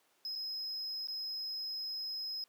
triangle tone with dropouts, 5110 Hz, D#8, 45 cents sharp, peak -36 dBFS, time 0.25-2.44 s, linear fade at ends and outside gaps 1 ms, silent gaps 0.354-0.358 / 1.072-1.084 s, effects pink hiss -71 dBFS RMS until 2.48 s + high-pass 400 Hz 12 dB/octave

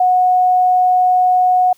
sine tone, 732 Hz, F#5, 19 cents flat, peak -9 dBFS, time 0-1.73 s, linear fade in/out 5 ms, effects white hiss -54 dBFS RMS until 1.77 s

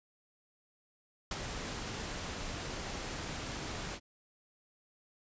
pink noise with ADSR envelope, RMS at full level -34 dBFS, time 1.31-4 s, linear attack 3 ms, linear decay 35 ms, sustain -6 dB, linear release 57 ms, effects resampled to 16000 Hz

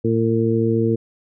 harmonic tone, 113.6 Hz, A#2, 44 cents flat, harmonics 1 / 2 / 3 / 4, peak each -21 / -21 / -21 / -21 dBFS, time 0.04-0.96 s, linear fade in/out 10 ms, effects none

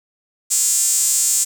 sawtooth tone with high-pass filter, 346.1 Hz, F4, 16 cents flat, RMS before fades -17 dBFS, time 0.5-1.45 s, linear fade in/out 20 ms, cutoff 7500 Hz, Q 4.5, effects 7-bit

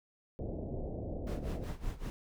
pink low-pass noise, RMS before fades -39 dBFS, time 0.39-1.64 s, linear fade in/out 0 ms, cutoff 670 Hz, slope 48 dB/octave
brown noise with tremolo, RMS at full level -36 dBFS, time 1.27-2.1 s, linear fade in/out 0 ms, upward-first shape sine, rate 5.3 Hz, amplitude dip 85%
effects none

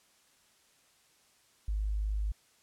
sine tone, 51.91 Hz, G#1, in tune, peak -29 dBFS, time 1.68-2.32 s, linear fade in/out 5 ms, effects white hiss -66 dBFS RMS until 2.62 s + low-pass 10000 Hz 12 dB/octave

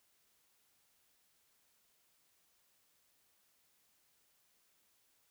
silence, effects white hiss -74 dBFS RMS until 5.3 s

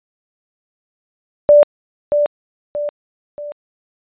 sine tone with echo, 587.3 Hz, D5, in tune, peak -4 dBFS, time 1.49-1.63 s, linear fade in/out 0 ms, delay 630 ms, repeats 3, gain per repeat -7 dB, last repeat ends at 3.52 s, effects resampled to 8000 Hz

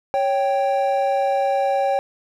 triangle tone pair together, 554.4 / 784 Hz, C#5 / G5, 0 / 0 cents, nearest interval tritone, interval 600 cents, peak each -18 dBFS, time 0.14-1.99 s, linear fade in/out 0 ms, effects none

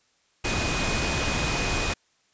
sine tone in noise, 2489 Hz, D#7, in tune, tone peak -32 dBFS, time 0.44-1.94 s, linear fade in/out 10 ms, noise pink, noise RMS -26 dBFS, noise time 0.44-1.94 s, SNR -9 dB, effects white hiss -66 dBFS RMS until 2.33 s + resampled to 16000 Hz

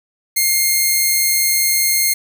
5% pulse tone, 2125 Hz, C7, 26 cents sharp, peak -3 dBFS, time 0.36-2.14 s, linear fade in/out 10 ms, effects none

